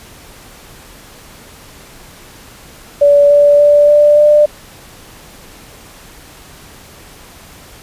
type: tone with pitch steps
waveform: sine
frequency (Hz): 575 / 580 / 585.1 / 590.1 / 595.3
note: D5 / D5 / D5 / D5 / D5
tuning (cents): -37 / -22 / -7 / +8 / +23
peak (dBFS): -4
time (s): 3.01-4.46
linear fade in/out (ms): 10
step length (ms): 290
effects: pink hiss -38 dBFS RMS until 7.82 s + resampled to 32000 Hz